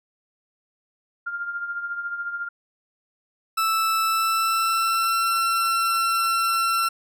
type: tone with tremolo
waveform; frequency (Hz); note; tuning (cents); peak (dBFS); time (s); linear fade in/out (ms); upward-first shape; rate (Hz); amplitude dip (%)
sine; 1400; F6; +4; -24; 1.26-2.49; 10; triangle; 14; 65
type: tone with pitch glide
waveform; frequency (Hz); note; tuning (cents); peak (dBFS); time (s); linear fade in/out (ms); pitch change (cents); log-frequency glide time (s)
40% pulse; 1318.5 to 1351.7; E6 to E6; 0 to +43; -19; 3.57-6.89; 10; +43; 4.04-5.24
effects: none